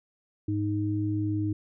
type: tone pair together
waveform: sine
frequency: 104.07 / 311.1 Hz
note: G#2 / D#4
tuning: +4 / 0 cents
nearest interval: octave + perfect fifth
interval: 1896 cents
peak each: -28 dBFS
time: 0.48-1.53 s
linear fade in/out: 5 ms
effects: none